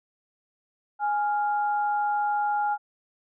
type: tone pair together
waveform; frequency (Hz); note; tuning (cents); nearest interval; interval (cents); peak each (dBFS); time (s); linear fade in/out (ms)
sine; 830.6 / 1396.9; G#5 / F6; 0 / 0; major sixth; 900; -23 / -32; 0.99-2.78; 50
effects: none

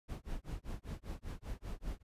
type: noise with tremolo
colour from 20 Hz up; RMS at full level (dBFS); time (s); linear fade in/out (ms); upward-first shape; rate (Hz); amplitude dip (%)
brown; -40; 0.08-2.03; 20; sine; 5.1; 100
effects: resampled to 32000 Hz

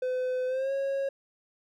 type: tone with pitch glide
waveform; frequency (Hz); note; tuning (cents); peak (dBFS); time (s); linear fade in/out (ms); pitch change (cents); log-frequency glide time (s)
triangle; 508 to 547.6; B4 to C#5; +49 to -21; -25; 0.02-1.09; 5; +130; 0.47-0.72
effects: none

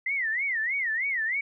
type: tone with vibrato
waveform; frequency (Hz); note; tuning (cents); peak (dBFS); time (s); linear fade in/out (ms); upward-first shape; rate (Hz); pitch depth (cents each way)
sine; 1984; B6; +7; -25; 0.06-1.41; 5; sine; 3.2; 220
effects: none

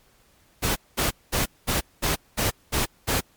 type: noise bursts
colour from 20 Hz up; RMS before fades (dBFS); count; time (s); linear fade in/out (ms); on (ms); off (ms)
pink; -23; 8; 0.62-3.21; 20; 140; 210
effects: pink hiss -60 dBFS RMS until 3.36 s + MP3 96 kbps

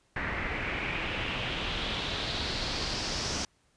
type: noise with low-pass filter sweep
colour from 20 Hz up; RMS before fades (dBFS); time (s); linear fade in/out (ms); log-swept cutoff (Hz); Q
pink; -33; 0.16-3.45; 2; 1900 to 5800; 3.4
effects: pink hiss -69 dBFS RMS until 3.76 s + resampled to 22050 Hz

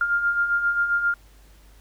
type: beating tone pair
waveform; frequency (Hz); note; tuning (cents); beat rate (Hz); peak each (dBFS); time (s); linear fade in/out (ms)
sine; 1396.9 / 1404.4; F6 / F6; 0 / +9; 7.5; -28 / -20; 0.01-1.14; 2
effects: added 50 Hz sine -49 dBFS peak until 1.8 s + pink hiss -57 dBFS RMS until 1.8 s

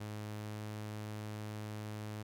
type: tone with pitch glide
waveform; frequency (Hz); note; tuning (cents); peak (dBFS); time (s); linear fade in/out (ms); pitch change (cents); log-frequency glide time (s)
sawtooth; 105.8 to 106.41; G#2 to G#2; +33 to +43; -37; 0-2.23; 10; +10; 0.32-0.64
effects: none

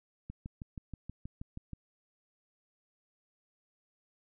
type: click train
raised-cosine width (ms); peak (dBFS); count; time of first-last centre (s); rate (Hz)
5; -29; 10; 0.3-1.733; 6.28
effects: none

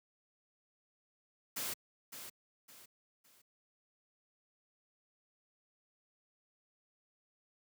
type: noise with echo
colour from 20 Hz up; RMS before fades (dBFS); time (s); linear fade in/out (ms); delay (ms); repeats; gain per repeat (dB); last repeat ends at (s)
white; -39; 1.56-1.74; 10; 560; 3; -9; 3.42
effects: high-pass 100 Hz 12 dB/octave

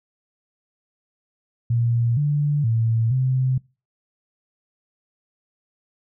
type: tone with pitch steps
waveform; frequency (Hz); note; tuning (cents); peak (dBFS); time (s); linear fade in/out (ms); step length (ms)
sine; 117.8 / 146.4 / 113.7 / 129.7; A#2 / D3 / A#2 / C3; +19 / -5 / -43 / -15; -17; 1.7-3.58; 5; 470
effects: noise-tail reverb RT60 0.3 s tail -24 dB re dry

